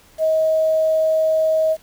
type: tone with quantisation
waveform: sine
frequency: 634 Hz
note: D#5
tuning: 32 cents sharp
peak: -14 dBFS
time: 0.18-1.77 s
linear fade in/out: 50 ms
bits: 7
effects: pink hiss -51 dBFS RMS until 1.82 s